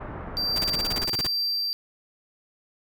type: low-pass noise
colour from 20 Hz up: pink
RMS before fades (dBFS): -36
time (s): 0-1.06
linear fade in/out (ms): 10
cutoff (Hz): 1600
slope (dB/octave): 24
type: tone with tremolo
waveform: triangle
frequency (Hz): 4699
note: D8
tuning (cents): 0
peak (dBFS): -22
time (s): 0.37-1.73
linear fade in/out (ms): 0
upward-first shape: triangle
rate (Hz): 1.2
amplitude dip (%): 30
type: noise bursts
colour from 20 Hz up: pink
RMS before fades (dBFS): -30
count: 13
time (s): 0.56-1.269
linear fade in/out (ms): 2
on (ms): 25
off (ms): 32
effects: none